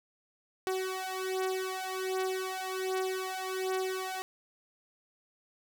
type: beating tone pair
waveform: sawtooth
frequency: 375.2 / 376.5 Hz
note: F#4 / F#4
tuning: +24 / +30 cents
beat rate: 1.3 Hz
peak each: -31 dBFS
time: 0.67-4.22 s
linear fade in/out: 0 ms
effects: none